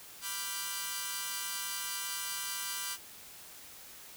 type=chord; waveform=5% pulse; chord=G dominant seventh; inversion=first; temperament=equal; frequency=987.8 / 1174.7 / 1396.9 / 1568 Hz; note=B5 / D6 / F6 / G6; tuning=0 / 0 / 0 / 0 cents; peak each=-29 / -30 / -31 / -29 dBFS; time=0.21-2.98 s; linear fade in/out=50 ms; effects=white hiss -51 dBFS RMS until 4.16 s